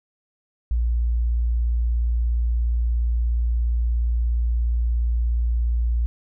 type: tone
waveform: sine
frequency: 58.5 Hz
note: A#1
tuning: 7 cents sharp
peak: -18 dBFS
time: 0.71-6.06 s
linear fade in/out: 0 ms
effects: none